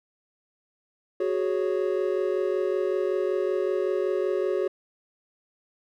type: chord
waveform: triangle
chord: F# suspended second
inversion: none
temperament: equal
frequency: 370 / 415.3 / 554.4 Hz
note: F#4 / G#4 / C#5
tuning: 0 / 0 / 0 cents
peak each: -24 / -26 / -28 dBFS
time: 1.2-4.68 s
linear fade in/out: 5 ms
effects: none